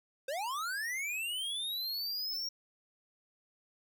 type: linear sweep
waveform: square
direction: up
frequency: 507 to 5610 Hz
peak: -35 dBFS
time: 0.28-2.49 s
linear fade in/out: 5 ms
effects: none